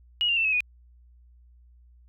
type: tone with pitch steps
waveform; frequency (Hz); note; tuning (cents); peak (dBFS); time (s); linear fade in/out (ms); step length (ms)
sine; 2897 / 2784 / 2675 / 2571 / 2470; F#7 / F7 / E7 / E7 / D#7; -37 / -6 / +25 / -44 / -13; -21; 0.21-0.605; 0; 79
effects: added 60 Hz sine -52 dBFS peak until 2.08 s